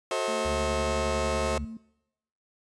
30% pulse chord, F# diminished seventh, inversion none, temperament just, 370 / 444 / 532.8 / 639.4 Hz, F#4 / A4 / C5 / Eb5, 0 / +16 / +31 / +47 cents, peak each -32 / -31 / -28 / -29 dBFS, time 0.11-1.58 s, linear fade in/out 2 ms
sine tone, 224.5 Hz, A3, 35 cents sharp, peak -36 dBFS, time 0.28-1.77 s, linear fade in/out 2 ms
harmonic tone, 71.2 Hz, C#2, 47 cents sharp, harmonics 1 / 2 / 3, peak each -32 / -42 / -44 dBFS, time 0.45-1.65 s, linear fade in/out 5 ms
effects noise-tail reverb RT60 0.9 s tail -25 dB re dry + resampled to 22050 Hz

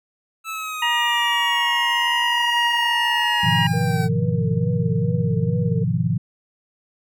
25% pulse exponential sweep, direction down, 1318.5 to 760 Hz, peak -23 dBFS, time 0.44-4.09 s, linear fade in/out 50 ms
harmonic tone, 949 Hz, A#5, 31 cents sharp, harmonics 1 / 2 / 3, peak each -22 / -22 / -22 dBFS, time 0.82-3.67 s, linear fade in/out 5 ms
sine chord, F half-diminished seventh, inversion first, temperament just, 104.77 / 125.72 / 157.15 / 174.61 Hz, Ab2 / Cb3 / Eb3 / F3, +16 / +31 / +18 / 0 cents, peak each -25 / -23 / -23 / -23 dBFS, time 3.43-6.18 s, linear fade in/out 10 ms
sine tone with vibrato, 467.6 Hz, A#4, 5 cents sharp, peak -28 dBFS, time 3.73-5.84 s, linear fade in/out 10 ms, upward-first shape triangle, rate 2.3 Hz, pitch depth 68 cents each way
effects none

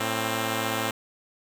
5% pulse tone pair together, 111.3 / 264.7 Hz, A2 / C4, +20 / +20 cents, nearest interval octave + minor third, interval 1500 cents, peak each -17 dBFS, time 0-0.91 s, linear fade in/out 5 ms, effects none

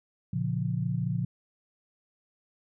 sine chord, Bb minor, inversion none, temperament equal with one note detuned, 116.54 / 140.85 / 174.61 Hz, Bb2 / Db3 / F3, 0 / +28 / 0 cents, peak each -31 dBFS, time 0.33-1.25 s, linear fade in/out 5 ms, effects none

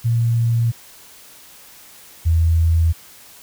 sine tone pair in turn, 116.54 / 82.24 Hz, A#2 / E2, 0 / -4 cents, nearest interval tritone, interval 604 cents, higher first, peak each -14 / -12 dBFS, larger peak second, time 0.04-0.72 / 2.25-2.93 s, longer neither, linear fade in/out 20 ms, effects white hiss -44 dBFS RMS until 3.42 s

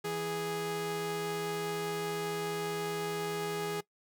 sawtooth tone pair together, 164.81 / 414.6 Hz, E3 / G#4, 0 / -3 cents, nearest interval octave + major third, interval 1597 cents, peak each -36 / -30 dBFS, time 0.04-3.81 s, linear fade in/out 10 ms, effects noise-tail reverb RT60 0.1 s tail -20 dB re dry

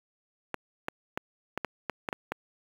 clicks, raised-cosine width 0.5 ms, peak -15 dBFS, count 9, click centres 0.543 / 0.884 / 1.175 / 1.576 / 1.647 / 1.897 / 2.088 / 2.128 / 2.32 s, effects high-pass 150 Hz 12 dB/octave + 7-bit

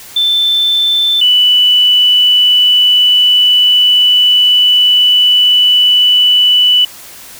sine tone pair in turn, 3537 / 2974 Hz, A7 / F#7, +8 / +8 cents, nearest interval minor third, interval 300 cents, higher first, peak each -8 / -5 dBFS, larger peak second, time 0.16-1.21 / 1.21-6.85 s, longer second, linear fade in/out 5 ms, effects white hiss -33 dBFS RMS until 7.39 s

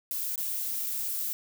violet noise with dropouts, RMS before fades -32 dBFS, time 0.11-1.33 s, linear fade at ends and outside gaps 0 ms, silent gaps 0.358-0.378 / 0.863-0.867 s, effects none

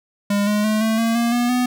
square tone with pitch steps, 203 / 208.9 / 215.1 / 221.4 / 227.9 / 234.5 / 241.4 / 248.5 Hz, G#3 / G#3 / A3 / A3 / A#3 / A#3 / B3 / B3, -39 / +10 / -39 / +11 / -39 / +11 / -39 / +11 cents, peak -17 dBFS, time 0.3-1.66 s, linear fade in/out 5 ms, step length 170 ms, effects none

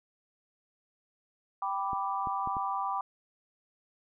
sine chord, G major, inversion none, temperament equal, 784 / 987.8 / 1174.7 Hz, G5 / B5 / D6, 0 / 0 / 0 cents, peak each -34 dBFS, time 1.62-3.01 s, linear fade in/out 2 ms
clicks, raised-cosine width 3 ms, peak -29 dBFS, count 4, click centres 1.932 / 2.272 / 2.474 / 2.568 s
effects none

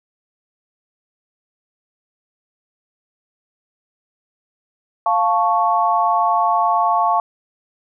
sine chord, F augmented, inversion none, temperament equal, 698.5 / 880 / 1108.7 Hz, F5 / A5 / C#6, 0 / 0 / 0 cents, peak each -18 dBFS, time 5.06-7.2 s, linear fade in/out 2 ms, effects none

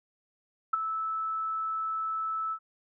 sine tone with ADSR envelope, 1310 Hz, E6, 11 cents flat, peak -19 dBFS, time 0.73-2.59 s, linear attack 8 ms, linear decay 13 ms, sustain -10 dB, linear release 70 ms, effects none

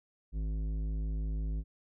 sine tone with tanh clipping, 52.9 Hz, G#1, 33 cents sharp, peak -33 dBFS, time 0.32-1.64 s, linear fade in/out 50 ms, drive 12 dB, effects none

